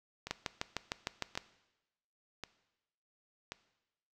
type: two click trains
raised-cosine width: 0.2 ms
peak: -23 / -16 dBFS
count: 4 / 8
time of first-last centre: 0.27-3.52 / 0.31-1.375 s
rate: 0.923 / 6.57 Hz
effects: noise-tail reverb RT60 1.0 s tail -17 dB re dry